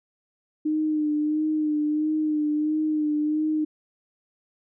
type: tone with vibrato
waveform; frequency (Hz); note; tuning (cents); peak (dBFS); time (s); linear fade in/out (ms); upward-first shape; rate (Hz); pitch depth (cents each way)
sine; 304.7; D#4; -36; -21; 0.65-3.65; 10; sine; 1.5; 31
effects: none